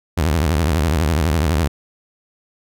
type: tone with vibrato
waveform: sawtooth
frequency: 78.6 Hz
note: D#2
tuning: 18 cents sharp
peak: -11 dBFS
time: 0.17-1.68 s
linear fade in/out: 10 ms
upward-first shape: sine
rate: 12 Hz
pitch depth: 210 cents each way
effects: none